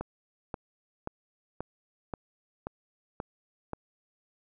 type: click train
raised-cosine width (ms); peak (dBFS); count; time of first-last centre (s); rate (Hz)
1; -20; 8; 0.01-3.733; 1.88
effects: none